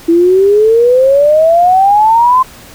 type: exponential sweep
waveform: sine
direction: up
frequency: 329.2 to 1046.5 Hz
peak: -4 dBFS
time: 0.08-2.43 s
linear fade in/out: 10 ms
effects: pink hiss -35 dBFS RMS until 2.74 s